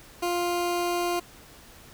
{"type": "tone", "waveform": "20% pulse", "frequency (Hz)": 350, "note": "F4", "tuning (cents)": 4, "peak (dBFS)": -20, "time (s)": [0.22, 1.2], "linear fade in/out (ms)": 10, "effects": ["pink hiss -50 dBFS RMS until 1.93 s"]}